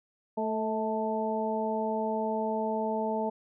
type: harmonic tone with a mistuned harmonic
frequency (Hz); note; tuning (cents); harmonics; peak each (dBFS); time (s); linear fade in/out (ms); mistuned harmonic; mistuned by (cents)
220; A3; 0; 1 / 2 / 3 / 4; -33 / -33 / -33 / -33; 0.37-3.3; 10; 3; -31
effects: none